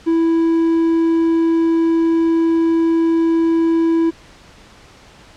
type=tone; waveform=triangle; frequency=329.6 Hz; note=E4; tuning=in tune; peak=-10 dBFS; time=0.06-4.11 s; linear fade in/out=20 ms; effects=pink hiss -44 dBFS RMS until 5.36 s + low-pass 6000 Hz 12 dB/octave